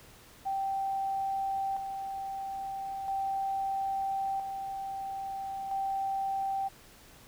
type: tone with tremolo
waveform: sine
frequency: 780 Hz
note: G5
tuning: 9 cents flat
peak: -29 dBFS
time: 0.45-6.69 s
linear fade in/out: 20 ms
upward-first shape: square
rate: 0.38 Hz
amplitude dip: 45%
effects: pink hiss -55 dBFS RMS until 7.27 s